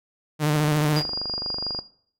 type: tone with vibrato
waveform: sawtooth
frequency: 150.7 Hz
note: D3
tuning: 45 cents sharp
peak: -15 dBFS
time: 0.39-1.03 s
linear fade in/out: 50 ms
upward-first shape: square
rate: 14 Hz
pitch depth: 32 cents each way
type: click train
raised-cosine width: 1 ms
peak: -20 dBFS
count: 31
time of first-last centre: 0.56-1.79 s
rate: 24.4 Hz
type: tone with tremolo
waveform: sine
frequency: 4840 Hz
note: D#8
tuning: 49 cents flat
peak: -24 dBFS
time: 0.96-1.8 s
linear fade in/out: 5 ms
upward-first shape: triangle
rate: 6 Hz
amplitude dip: 25%
effects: noise-tail reverb RT60 0.6 s tail -19 dB re dry + AAC 64 kbps